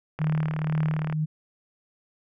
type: click train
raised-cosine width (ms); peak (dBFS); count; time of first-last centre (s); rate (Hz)
0.5; -19; 36; 0.19-1.126; 37.4
type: tone with tremolo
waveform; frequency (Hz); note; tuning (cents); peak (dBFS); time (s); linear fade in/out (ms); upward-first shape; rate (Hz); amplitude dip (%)
sine; 154.7; D#3; -10; -21; 0.19-1.26; 20; sine; 2; 45
effects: none

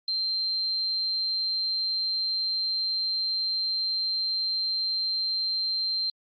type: tone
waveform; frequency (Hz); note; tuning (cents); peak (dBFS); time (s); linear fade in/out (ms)
sine; 4146; C8; -17; -25; 0.08-6.1; 2
effects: Opus 48 kbps

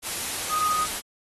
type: tone in noise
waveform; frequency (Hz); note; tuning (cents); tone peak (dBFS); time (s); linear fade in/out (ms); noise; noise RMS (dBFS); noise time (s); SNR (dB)
sine; 1244.5; D#6; 0; -22; 0.49-0.87; 50; white; -30; 0.02-1.02; +5
effects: AAC 32 kbps

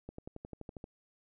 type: accelerating click train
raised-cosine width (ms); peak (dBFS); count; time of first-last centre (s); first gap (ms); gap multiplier
2; -30; 10; 0.09-0.841; 94; 0.97
effects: none

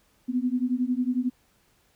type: beating tone pair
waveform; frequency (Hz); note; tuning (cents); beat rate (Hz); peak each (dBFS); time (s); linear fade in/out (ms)
sine; 244.8 / 255.8; B3 / C4; -15 / -39; 11; -26; 0.28-1.3; 20
effects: pink hiss -65 dBFS RMS until 1.95 s

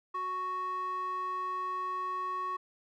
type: tone with band-pass filter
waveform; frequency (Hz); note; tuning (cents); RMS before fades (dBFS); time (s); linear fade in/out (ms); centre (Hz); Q
square; 370; F#4; 0; -35; 0.14-2.57; 10; 1200; 7.4
effects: none

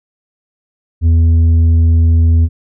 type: tone with tanh clipping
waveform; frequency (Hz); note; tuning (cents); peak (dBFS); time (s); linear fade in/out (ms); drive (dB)
sine; 82.41; E2; 0; -7; 1.01-2.49; 50; 5
effects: none

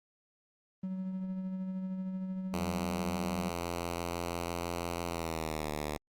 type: tone with tremolo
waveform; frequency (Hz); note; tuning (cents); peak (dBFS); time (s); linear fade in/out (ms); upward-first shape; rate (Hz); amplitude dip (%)
triangle; 187.6; F#3; +24; -31; 0.83-3.5; 5; sine; 13; 35
type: tone with pitch glide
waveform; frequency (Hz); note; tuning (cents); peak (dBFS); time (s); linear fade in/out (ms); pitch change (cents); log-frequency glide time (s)
5% pulse; 86 to 75.3; F2 to D2; -26 to +44; -23; 2.54-5.97; 0; -230; 5.06-5.71
effects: Opus 24 kbps

